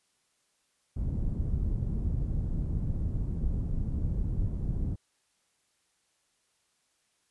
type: low-pass noise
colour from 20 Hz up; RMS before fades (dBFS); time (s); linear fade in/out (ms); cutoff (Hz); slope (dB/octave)
pink; -30; 0.96-4.96; 10; 150; 12
effects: white hiss -73 dBFS RMS until 7.3 s + resampled to 24000 Hz